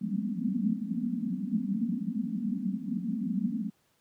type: band-pass noise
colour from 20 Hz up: pink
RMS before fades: -31 dBFS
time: 0.01-3.7 s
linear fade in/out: 10 ms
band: 180 to 260 Hz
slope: 96 dB/octave
effects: pink hiss -70 dBFS RMS until 4 s + high-pass 100 Hz 12 dB/octave